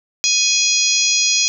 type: harmonic tone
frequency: 830.6 Hz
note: G#5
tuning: in tune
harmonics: 3 / 4 / 5 / 6 / 7 / 8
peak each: -21 / -22 / -22 / -20 / -20 / -19 dBFS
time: 0.24-1.48 s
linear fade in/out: 0 ms
effects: none